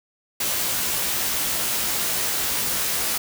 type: noise with comb filter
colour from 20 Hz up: white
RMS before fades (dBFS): -24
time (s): 0.4-3.18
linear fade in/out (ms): 5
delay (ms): 17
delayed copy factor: +0.6
effects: none